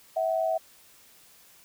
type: tone pair together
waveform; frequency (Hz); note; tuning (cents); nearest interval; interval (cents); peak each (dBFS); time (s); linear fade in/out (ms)
sine; 650.2 / 751; E5 / F#5; -24 / +26; major second; 250; -25 / -29; 0.16-0.58; 10
effects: white hiss -56 dBFS RMS until 1.64 s